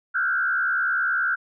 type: tone with frequency modulation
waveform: sine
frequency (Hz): 1480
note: F#6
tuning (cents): 0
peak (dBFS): -20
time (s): 0.14-1.36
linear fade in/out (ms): 20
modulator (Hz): 70.2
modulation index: 1.5
effects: none